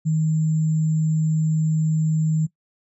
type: tone with sample-and-hold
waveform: sine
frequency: 157.3 Hz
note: D#3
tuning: 19 cents sharp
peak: -17 dBFS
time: 0.05-2.47 s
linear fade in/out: 20 ms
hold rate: 7350 Hz
effects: noise-tail reverb RT60 0.1 s tail -20 dB re dry + resampled to 24000 Hz